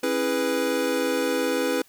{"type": "chord", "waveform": "square", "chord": "C# minor seventh", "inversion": "none", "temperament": "equal with one note detuned", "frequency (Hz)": [271.8, 329.6, 415.3, 493.9], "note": ["C#4", "E4", "G#4", "B4"], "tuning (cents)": [-34, 0, 0, 0], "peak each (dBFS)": [-29, -30, -31, -26], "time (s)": [0.03, 1.82], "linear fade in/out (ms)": 5, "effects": ["white hiss -57 dBFS RMS until 1.88 s"]}